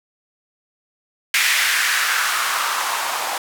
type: noise with band-pass filter sweep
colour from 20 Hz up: blue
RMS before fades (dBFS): -20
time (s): 1.34-3.38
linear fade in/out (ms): 2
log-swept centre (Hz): 2100 to 800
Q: 2.5
effects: none